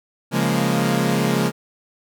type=chord; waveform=sawtooth; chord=Bb minor seventh; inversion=first; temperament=equal; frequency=138.59 / 174.61 / 207.7 / 233.1 Hz; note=Db3 / F3 / Ab3 / Bb3; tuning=0 / 0 / 0 / 0 cents; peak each=-19 dBFS; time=0.31-1.52 s; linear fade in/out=50 ms; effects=none